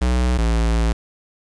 square tone pair in turn, 61.74 / 56.5 Hz, B1 / A1, 0 / +47 cents, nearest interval major second, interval 153 cents, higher first, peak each -16 dBFS, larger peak neither, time 0.01-0.38 / 0.38-0.93 s, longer second, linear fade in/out 10 ms, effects resampled to 22050 Hz + 8-bit

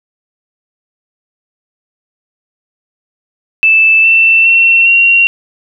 sine tone with pitch steps, 2637 / 2674 / 2711 / 2749 Hz, E7 / E7 / E7 / F7, 0 / +24 / +48 / -28 cents, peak -4 dBFS, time 3.63-5.27 s, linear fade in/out 0 ms, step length 410 ms, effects none

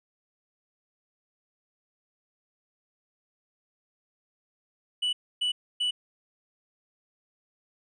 triangle tone bursts, 2960 Hz, F#7, in tune, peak -23 dBFS, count 3, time 5.02-5.91 s, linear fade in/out 10 ms, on 110 ms, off 280 ms, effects resampled to 22050 Hz

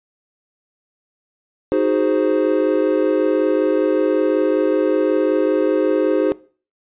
triangle chord, Ab dominant seventh, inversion second, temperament equal, 311.1 / 370 / 415.3 / 523.3 Hz, Eb4 / Gb4 / Ab4 / C5, 0 / 0 / 0 / 0 cents, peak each -18 dBFS, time 1.72-6.32 s, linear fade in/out 0 ms, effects noise-tail reverb RT60 0.4 s tail -20 dB re dry + resampled to 8000 Hz

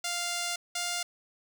5% pulse tone pair in turn, 698.5 / 701.7 Hz, F5 / F5, 0 / +8 cents, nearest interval unison, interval 8 cents, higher second, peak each -19 dBFS, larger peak neither, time 0.04-0.56 / 0.75-1.03 s, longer first, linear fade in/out 5 ms, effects none

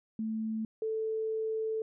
sine tone pair in turn, 220.3 / 440.6 Hz, A3 / A4, +2 / +2 cents, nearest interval octave, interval 1200 cents, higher second, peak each -31 / -30 dBFS, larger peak second, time 0.19-0.65 / 0.82-1.82 s, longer second, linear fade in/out 2 ms, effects none

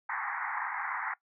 pink band-pass noise, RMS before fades -35 dBFS, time 0.09-1.14 s, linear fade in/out 5 ms, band 790 to 2100 Hz, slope 96 dB/octave, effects noise-tail reverb RT60 0.1 s tail -19 dB re dry

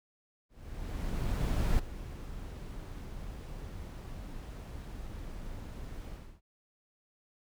brown noise with ADSR envelope, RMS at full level -28 dBFS, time 0.49-6.41 s, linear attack 1300 ms, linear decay 8 ms, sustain -14 dB, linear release 300 ms, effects none

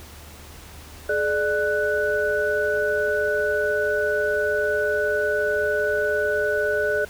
sine tone cluster, 424.3 / 595 / 1486 Hz, G#4 / D5 / F#6, +37 / +22 / +7 cents, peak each -24 dBFS, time 1.09-7.05 s, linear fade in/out 5 ms, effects added 75 Hz sine -44 dBFS peak until 7.09 s + pink hiss -44 dBFS RMS until 7.09 s

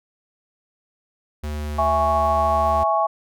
square tone, 74.8 Hz, D2, 32 cents sharp, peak -26 dBFS, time 1.43-2.84 s, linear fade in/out 10 ms
sine chord, C# minor, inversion first, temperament equal, 659.3 / 830.6 / 1108.7 Hz, E5 / G#5 / C#6, 0 / 0 / 0 cents, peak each -21 dBFS, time 1.78-3.07 s, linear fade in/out 10 ms
effects none

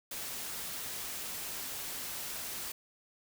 white noise, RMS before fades -40 dBFS, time 0.11-2.72 s, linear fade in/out 5 ms, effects none

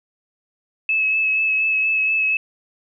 sine tone with vibrato, 2593 Hz, E7, 29 cents flat, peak -16 dBFS, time 0.89-2.37 s, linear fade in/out 2 ms, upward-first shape sine, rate 4.2 Hz, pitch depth 18 cents each way, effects none

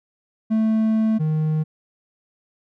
triangle tone pair in turn, 220 / 155.56 Hz, A3 / D#3, 0 / 0 cents, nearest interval tritone, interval 600 cents, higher first, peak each -14 / -16 dBFS, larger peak first, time 0.5-1.19 / 1.19-1.64 s, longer first, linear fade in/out 20 ms, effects none

